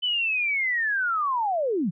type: linear sweep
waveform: sine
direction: down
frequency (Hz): 3036 to 146.83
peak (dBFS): -22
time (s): 0.02-1.91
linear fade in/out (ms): 20
effects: none